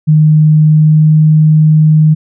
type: tone with pitch glide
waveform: sine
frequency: 154 to 154.98 Hz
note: D#3 to D#3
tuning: -17 to -7 cents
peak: -3 dBFS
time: 0.07-2.15 s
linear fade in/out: 20 ms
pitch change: +10 cents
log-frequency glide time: 0.65-1.14 s
effects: none